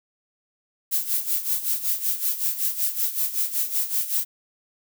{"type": "noise with tremolo", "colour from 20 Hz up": "violet", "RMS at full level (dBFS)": -22, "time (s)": [0.91, 4.25], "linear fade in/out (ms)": 20, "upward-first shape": "sine", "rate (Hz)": 5.3, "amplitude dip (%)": 75, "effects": []}